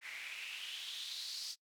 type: noise with band-pass filter sweep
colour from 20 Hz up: white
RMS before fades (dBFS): -45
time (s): 0.01-1.56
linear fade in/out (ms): 50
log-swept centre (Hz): 2000 to 5000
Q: 4.8
effects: noise-tail reverb RT60 0.1 s tail -23 dB re dry